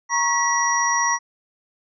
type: tone cluster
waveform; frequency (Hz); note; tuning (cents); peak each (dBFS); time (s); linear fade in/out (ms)
sine; 943 / 1098 / 1939 / 5730; A#5 / C#6 / B6 / F8; +20 / -17 / -32 / +44; -23; 0.09-1.19; 50
effects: none